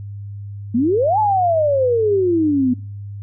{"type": "exponential two-way sweep", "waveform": "sine", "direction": "up then down", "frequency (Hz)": [220, 877, 243], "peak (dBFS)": -13, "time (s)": [0.74, 2.74], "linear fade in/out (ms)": 10, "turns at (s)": 1.19, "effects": ["noise-tail reverb RT60 0.5 s tail -22 dB re dry", "added 101 Hz sine -28 dBFS peak until 3.22 s"]}